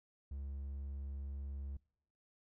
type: tone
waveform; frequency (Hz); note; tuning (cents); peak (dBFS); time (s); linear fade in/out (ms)
triangle; 69.3; C#2; 0; -39; 0.31-1.77; 5
effects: noise-tail reverb RT60 0.7 s tail -25 dB re dry